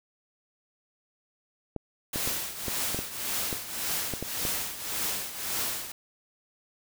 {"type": "clicks", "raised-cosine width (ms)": 2, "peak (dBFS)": -19, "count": 10, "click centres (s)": [1.763, 2.159, 2.275, 2.682, 2.946, 2.99, 3.528, 4.137, 4.226, 4.452]}
{"type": "noise with tremolo", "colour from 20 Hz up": "white", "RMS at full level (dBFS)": -29, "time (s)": [2.13, 5.92], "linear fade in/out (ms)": 5, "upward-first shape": "triangle", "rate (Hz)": 1.8, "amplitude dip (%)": 75}
{"effects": []}